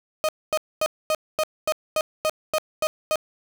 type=tone bursts; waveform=35% pulse; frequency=622.3 Hz; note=D#5; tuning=in tune; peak=-18 dBFS; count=11; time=0.24-3.157 s; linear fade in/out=0 ms; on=47 ms; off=240 ms; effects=none